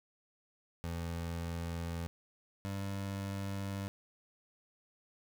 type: tone pair in turn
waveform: 25% pulse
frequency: 84.4 / 98.45 Hz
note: E2 / G2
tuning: +41 / +8 cents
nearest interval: minor third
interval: 267 cents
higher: second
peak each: -33 / -33 dBFS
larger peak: neither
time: 0.84-2.07 / 2.65-3.88 s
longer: neither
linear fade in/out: 0 ms
effects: 11-bit